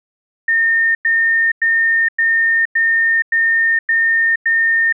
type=tone bursts; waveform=sine; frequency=1823 Hz; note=A#6; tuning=39 cents flat; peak=-11 dBFS; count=8; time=0.48-4.926 s; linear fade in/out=5 ms; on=470 ms; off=98 ms; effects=none